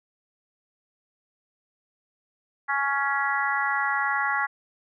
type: harmonic tone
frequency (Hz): 278.6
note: C#4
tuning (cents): +9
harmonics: 3 / 4 / 5 / 6 / 7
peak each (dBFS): -29 / -29 / -29 / -29 / -29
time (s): 2.68-4.47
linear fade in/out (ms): 20
effects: none